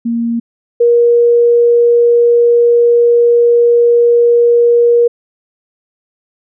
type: tone pair in turn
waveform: sine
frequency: 233.1 / 474.3 Hz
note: A#3 / A#4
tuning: 0 / +30 cents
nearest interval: octave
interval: 1230 cents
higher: second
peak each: -12 / -5 dBFS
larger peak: second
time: 0.05-0.4 / 0.8-5.08 s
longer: second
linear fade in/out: 10 ms
effects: none